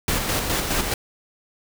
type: noise with tremolo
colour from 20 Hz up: pink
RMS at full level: -22 dBFS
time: 0.08-0.94 s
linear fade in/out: 2 ms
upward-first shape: square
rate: 4.8 Hz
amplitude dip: 40%
effects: none

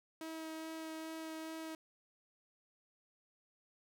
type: tone with vibrato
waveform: sawtooth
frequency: 320 Hz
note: D#4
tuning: 49 cents sharp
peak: -39 dBFS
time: 0.21-1.75 s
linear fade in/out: 2 ms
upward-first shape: sine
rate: 2.4 Hz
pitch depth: 10 cents each way
effects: none

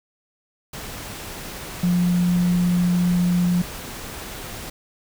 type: tone in noise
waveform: sine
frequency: 177 Hz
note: F3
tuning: 23 cents sharp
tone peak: -16 dBFS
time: 1.83-3.62 s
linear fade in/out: 5 ms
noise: pink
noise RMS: -34 dBFS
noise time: 0.73-4.7 s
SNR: +15 dB
effects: none

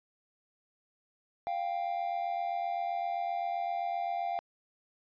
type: tone pair together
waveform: triangle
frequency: 698.5 / 786.2 Hz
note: F5 / G5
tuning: 0 / +5 cents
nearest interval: major second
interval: 205 cents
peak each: -31 / -33 dBFS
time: 1.47-4.39 s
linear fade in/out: 0 ms
effects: resampled to 11025 Hz

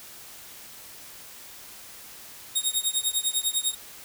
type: tone with tremolo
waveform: 15% pulse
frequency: 3729 Hz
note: A#7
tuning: in tune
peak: -13 dBFS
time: 2.55-3.75 s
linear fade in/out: 10 ms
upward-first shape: triangle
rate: 10 Hz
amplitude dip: 100%
effects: white hiss -45 dBFS RMS until 4.04 s

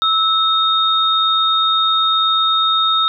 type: tone pair together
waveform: sine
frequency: 1306 / 3699 Hz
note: E6 / A#7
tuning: -17 / -14 cents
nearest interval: octave + tritone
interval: 1803 cents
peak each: -15 dBFS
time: 0.02-3.08 s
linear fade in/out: 0 ms
effects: none

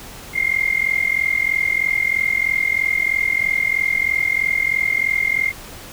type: tone with amplitude modulation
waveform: sine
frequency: 2118 Hz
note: C7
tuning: 21 cents sharp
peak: -12 dBFS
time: 0.33-5.53 s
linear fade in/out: 50 ms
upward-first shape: sine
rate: 43.1 Hz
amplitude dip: 90%
effects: pink hiss -37 dBFS RMS until 5.92 s

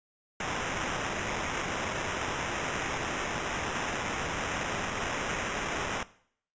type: noise with sample-and-hold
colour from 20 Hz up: violet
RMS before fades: -33 dBFS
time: 0.4-6.03 s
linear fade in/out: 2 ms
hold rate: 4410 Hz
effects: noise-tail reverb RT60 0.6 s tail -18 dB re dry + resampled to 16000 Hz

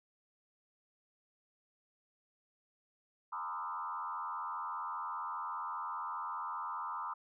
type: tone with frequency modulation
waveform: sine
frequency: 1108.7 Hz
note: C#6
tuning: in tune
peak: -37 dBFS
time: 3.32-7.14 s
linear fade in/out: 10 ms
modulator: 85 Hz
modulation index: 2.5
effects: none

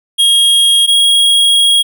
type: tone pair in turn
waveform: square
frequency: 3266 / 3291 Hz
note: G#7 / G#7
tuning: -30 / -16 cents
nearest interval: unison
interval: 14 cents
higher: second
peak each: -7 dBFS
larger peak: neither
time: 0.18-0.87 / 0.87-1.83 s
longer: second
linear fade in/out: 20 ms
effects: none

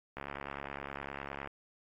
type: click train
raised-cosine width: 0.5 ms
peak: -25 dBFS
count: 92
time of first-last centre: 0.17-1.474 s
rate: 69.8 Hz
effects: AAC 48 kbps

